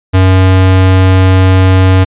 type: tone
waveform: square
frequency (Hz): 93.8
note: F#2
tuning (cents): +24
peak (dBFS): -4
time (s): 0.13-2.05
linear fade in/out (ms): 20
effects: resampled to 8000 Hz